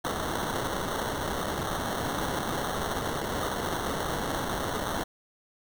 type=noise with sample-and-hold; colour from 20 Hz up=blue; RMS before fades=-31 dBFS; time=0.04-5.04 s; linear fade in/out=10 ms; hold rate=2450 Hz; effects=none